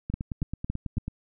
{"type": "two click trains", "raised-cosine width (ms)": 5, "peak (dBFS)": [-16, -19], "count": [4, 10], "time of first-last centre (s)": [[0.14, 0.98], [0.1, 1.08]], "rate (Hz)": [3.57, 9.18], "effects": []}